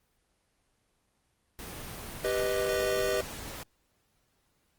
pink noise, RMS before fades -41 dBFS, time 1.59-3.63 s, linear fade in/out 0 ms
square chord, G augmented, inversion none, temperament equal, 392 / 493.9 / 622.3 Hz, G4 / B4 / D#5, 0 / 0 / 0 cents, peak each -32 dBFS, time 2.24-3.21 s, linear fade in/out 5 ms
effects pink hiss -73 dBFS RMS until 4.78 s + Opus 24 kbps

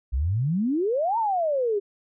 sine exponential two-way sweep, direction up then down, 58.3 to 943 to 390.8 Hz, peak -21 dBFS, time 0.12-1.8 s, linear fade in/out 20 ms, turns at 1.18 s, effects none

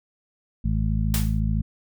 harmonic tone, 53.8 Hz, A1, 38 cents flat, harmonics 1 / 2 / 3 / 4, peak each -23 / -26 / -28 / -29 dBFS, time 0.64-1.62 s, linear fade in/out 10 ms
white noise with exponential decay, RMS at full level -25 dBFS, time 1.14-1.4 s, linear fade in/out 1 ms, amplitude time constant 55 ms
effects none

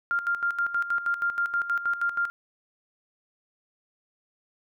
sine tone with tremolo, 1396.9 Hz, F6, in tune, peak -22 dBFS, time 0.11-2.3 s, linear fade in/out 0 ms, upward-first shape square, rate 6.3 Hz, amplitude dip 70%, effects none

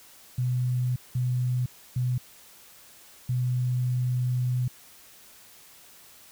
sine tone bursts at uneven times, 125.1 Hz, B2, 23 cents sharp, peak -23 dBFS, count 4, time 0.38-0.96 / 1.15-1.66 / 1.96-2.18 / 3.29-4.68 s, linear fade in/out 5 ms, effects white hiss -52 dBFS RMS until 6.31 s

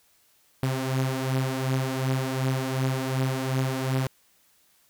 sawtooth beating tone pair, 130.81 / 133.51 Hz, C3 / C3, 0 / +35 cents, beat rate 2.7 Hz, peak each -22 / -26 dBFS, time 0.63-4.07 s, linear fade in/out 0 ms, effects white hiss -63 dBFS RMS until 4.89 s

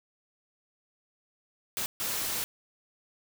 white noise bursts at uneven times, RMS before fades -32 dBFS, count 2, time 1.77-1.86 / 2-2.44 s, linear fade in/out 0 ms, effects none

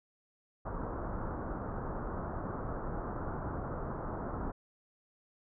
pink low-pass noise, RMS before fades -38 dBFS, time 0.65-4.52 s, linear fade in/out 10 ms, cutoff 1400 Hz, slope 48 dB/octave, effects none

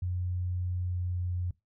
sine tone with pitch glide, 90 to 89.28 Hz, F#2 to F2, -47 to +39 cents, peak -29 dBFS, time 0.02-1.51 s, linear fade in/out 5 ms, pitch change -14 cents, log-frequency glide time 0.61-1.3 s, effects noise-tail reverb RT60 0.2 s tail -21 dB re dry

